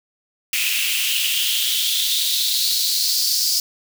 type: noise with high-pass filter sweep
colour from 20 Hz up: white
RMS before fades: -20 dBFS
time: 0.53-3.6 s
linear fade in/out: 2 ms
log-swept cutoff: 2500 to 5000 Hz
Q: 5.3
effects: none